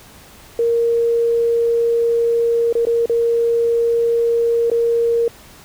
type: tone with dropouts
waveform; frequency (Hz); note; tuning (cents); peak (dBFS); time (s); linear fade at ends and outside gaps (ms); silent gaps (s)
sine; 466.2; A#4; 0; -13; 0.59-5.28; 2; 2.727-2.752 / 2.852-2.869 / 3.058-3.096 / 4.7-4.715
effects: pink hiss -43 dBFS RMS until 5.64 s